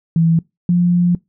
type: tone pair in turn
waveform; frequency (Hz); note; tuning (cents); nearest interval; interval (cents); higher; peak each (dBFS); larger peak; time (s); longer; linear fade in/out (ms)
sine; 164.81 / 175.71; E3 / F3; 0 / +11; minor second; 111; second; -10 / -10; neither; 0.16-0.39 / 0.69-1.15; second; 2
effects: noise-tail reverb RT60 0.2 s tail -23 dB re dry